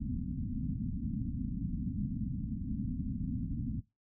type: low-pass noise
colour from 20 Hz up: white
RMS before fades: -36 dBFS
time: 0-3.81 s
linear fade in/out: 20 ms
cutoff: 270 Hz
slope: 96 dB/octave
effects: noise-tail reverb RT60 0.2 s tail -18 dB re dry